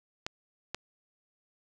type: clicks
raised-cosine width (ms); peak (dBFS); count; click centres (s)
0.2; -16; 2; 0.265 / 0.746
effects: none

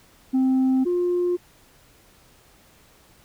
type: tone pair in turn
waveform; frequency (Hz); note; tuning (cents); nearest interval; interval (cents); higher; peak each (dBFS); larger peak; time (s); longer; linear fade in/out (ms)
sine; 261.3 / 354.4; C4 / F4; -2 / +25; perfect fourth; 527; second; -14 / -18; first; 0.33-0.85 / 0.85-1.37; neither; 20
effects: tanh soft clip ceiling -16 dBFS + pink hiss -55 dBFS RMS until 3.24 s

